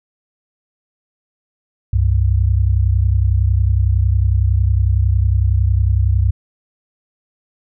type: tone pair together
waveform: sine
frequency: 66.47 / 97.4 Hz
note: C2 / G2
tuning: +28 / -11 cents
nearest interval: perfect fifth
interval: 661 cents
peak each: -14 dBFS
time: 1.93-6.31 s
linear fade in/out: 5 ms
effects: none